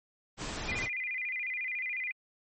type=noise; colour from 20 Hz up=pink; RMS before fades=-37 dBFS; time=0.37-0.89 s; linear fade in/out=50 ms
type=tone with vibrato; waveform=sine; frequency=2217 Hz; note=C#7; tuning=in tune; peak=-32 dBFS; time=0.68-2.12 s; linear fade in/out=10 ms; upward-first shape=square; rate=14 Hz; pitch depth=150 cents each way
effects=MP3 32 kbps